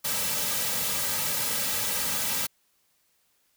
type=noise with comb filter; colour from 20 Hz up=white; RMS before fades=-28 dBFS; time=0.04-2.47 s; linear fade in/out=10 ms; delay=2.8 ms; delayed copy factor=-0.9; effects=white hiss -69 dBFS RMS until 3.56 s